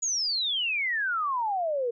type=exponential sweep; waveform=sine; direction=down; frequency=6920 to 459.8 Hz; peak=-25 dBFS; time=0.02-1.91 s; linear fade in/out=10 ms; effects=none